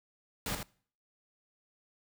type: noise with echo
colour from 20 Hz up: pink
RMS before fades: -35 dBFS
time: 0.46-0.55 s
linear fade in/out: 2 ms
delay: 80 ms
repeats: 1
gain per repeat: -6 dB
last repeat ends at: 0.63 s
effects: noise-tail reverb RT60 0.5 s tail -23 dB re dry